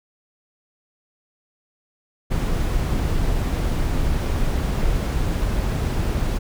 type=noise; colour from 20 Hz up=brown; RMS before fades=-21 dBFS; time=2.3-6.39 s; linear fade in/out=20 ms; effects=none